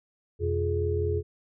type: tone cluster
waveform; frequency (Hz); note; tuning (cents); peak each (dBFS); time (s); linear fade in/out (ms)
sine; 86.2 / 125.7 / 354.8 / 419.8; F2 / B2 / F4 / G#4; -22 / +31 / +27 / +19; -27 / -35 / -35 / -28; 0.39-1.23; 50
effects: none